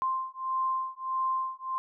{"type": "beating tone pair", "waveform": "sine", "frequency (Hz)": [1046.5, 1048.1], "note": ["C6", "C6"], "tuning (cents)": [0, 3], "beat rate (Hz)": 1.6, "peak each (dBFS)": -31, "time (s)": [0.02, 1.78], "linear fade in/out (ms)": 0, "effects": []}